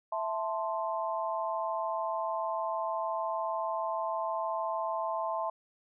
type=chord; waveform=sine; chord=A minor; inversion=second; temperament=equal; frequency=659.3 / 880 / 1046.5 Hz; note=E5 / A5 / C6; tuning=0 / 0 / 0 cents; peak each=-34 / -35 / -35 dBFS; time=0.12-5.5 s; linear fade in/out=5 ms; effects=none